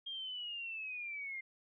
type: linear sweep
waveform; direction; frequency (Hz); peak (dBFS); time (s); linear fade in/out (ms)
sine; down; 3230 to 2093; -40; 0.06-1.41; 10
effects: none